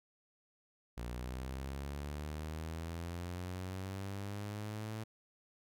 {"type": "linear sweep", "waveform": "sawtooth", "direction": "up", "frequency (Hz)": [58.7, 110.4], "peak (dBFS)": -36, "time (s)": [0.97, 5.04], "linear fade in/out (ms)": 10, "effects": []}